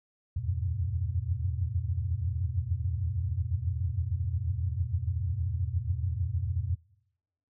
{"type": "tone cluster", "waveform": "sine", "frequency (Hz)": [76, 84.5, 90.8, 98, 120.9], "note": ["D#2", "E2", "F#2", "G2", "B2"], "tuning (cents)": [-40, 43, -32, 0, -36], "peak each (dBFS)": [-37, -32, -34, -35, -35], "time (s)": [0.36, 6.76], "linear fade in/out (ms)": 10, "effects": ["noise-tail reverb RT60 0.9 s tail -26 dB re dry"]}